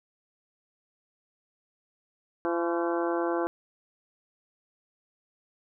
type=harmonic tone with a mistuned harmonic; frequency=170.6 Hz; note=F3; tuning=40 cents flat; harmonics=2 / 3 / 4 / 5 / 6 / 7 / 8 / 9; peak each=-28 / -32 / -34 / -36 / -38 / -39 / -40 / -41 dBFS; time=2.45-3.47 s; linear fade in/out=0 ms; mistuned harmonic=7; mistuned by=-80 cents; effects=none